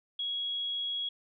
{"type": "tone", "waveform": "sine", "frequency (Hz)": 3322, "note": "G#7", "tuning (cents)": 0, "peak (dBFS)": -31, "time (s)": [0.19, 1.09], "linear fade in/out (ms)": 5, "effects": []}